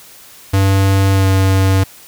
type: tone with pitch glide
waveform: square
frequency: 97.2 to 95.81 Hz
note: G2 to G2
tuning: -14 to -39 cents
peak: -10 dBFS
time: 0.53-1.84 s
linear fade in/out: 10 ms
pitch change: -25 cents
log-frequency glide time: 1.12-1.27 s
effects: white hiss -40 dBFS RMS until 2.07 s